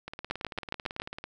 two click trains, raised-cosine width 0.3 ms, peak -14 / -22 dBFS, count 6 / 22, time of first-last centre 0.31-1 / 0.08-1.24 s, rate 7.25 / 18.1 Hz, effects none

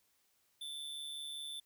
square tone with amplitude modulation, 3520 Hz, A7, in tune, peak -40 dBFS, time 0.61-1.6 s, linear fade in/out 5 ms, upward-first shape sine, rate 145 Hz, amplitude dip 55%, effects white hiss -75 dBFS RMS until 1.65 s

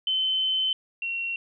sine tone pair in turn, 3063 / 2734 Hz, G7 / F7, -41 / -37 cents, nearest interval major second, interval 196 cents, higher first, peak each -22 / -27 dBFS, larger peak first, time 0.07-0.73 / 1.02-1.36 s, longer first, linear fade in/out 2 ms, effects none

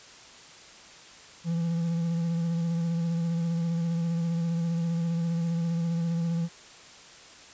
triangle tone with vibrato, 167.8 Hz, E3, 31 cents sharp, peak -23 dBFS, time 1.44-6.49 s, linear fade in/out 50 ms, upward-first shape sine, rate 15 Hz, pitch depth 27 cents each way, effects white hiss -49 dBFS RMS until 7.53 s + resampled to 16000 Hz

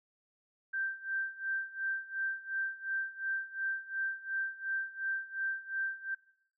sine tone with tremolo, 1568 Hz, G6, in tune, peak -30 dBFS, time 0.73-6.15 s, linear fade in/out 10 ms, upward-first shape sine, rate 2.8 Hz, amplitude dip 90%, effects noise-tail reverb RT60 0.6 s tail -18 dB re dry

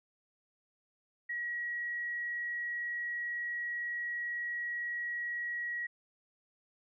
sine tone, 1911 Hz, A#6, 43 cents sharp, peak -34 dBFS, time 1.29-5.87 s, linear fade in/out 10 ms, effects none

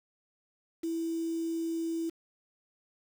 sine tone with quantisation, 329.6 Hz, E4, in tune, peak -30 dBFS, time 0.83-2.1 s, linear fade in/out 10 ms, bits 8, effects none

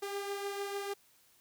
sawtooth beating tone pair, 399.5 / 406.2 Hz, G4 / G#4, +33 / -38 cents, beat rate 6.7 Hz, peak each -33 / -40 dBFS, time 0.02-0.94 s, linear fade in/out 10 ms, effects white hiss -66 dBFS RMS until 1.4 s

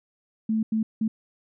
sine tone bursts at uneven times, 220 Hz, A3, in tune, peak -21 dBFS, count 3, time 0.49-0.63 / 0.72-0.83 / 1.01-1.08 s, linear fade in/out 5 ms, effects none

